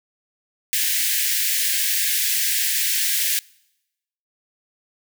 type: high-pass noise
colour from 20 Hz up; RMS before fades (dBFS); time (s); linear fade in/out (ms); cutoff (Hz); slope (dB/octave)
white; -21; 0.73-3.39; 0; 1600; 96
effects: noise-tail reverb RT60 0.9 s tail -25 dB re dry